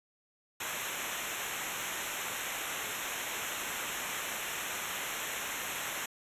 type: noise with comb filter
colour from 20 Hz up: pink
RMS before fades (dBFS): -37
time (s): 0.6-6.06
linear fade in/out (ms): 5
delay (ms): 0.21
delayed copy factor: -0.95
effects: resampled to 32000 Hz